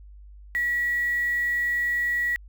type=tone with quantisation; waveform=sine; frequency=1930 Hz; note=B6; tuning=40 cents flat; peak=-22 dBFS; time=0.55-2.36 s; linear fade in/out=0 ms; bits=7; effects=added 50 Hz sine -43 dBFS peak until 2.48 s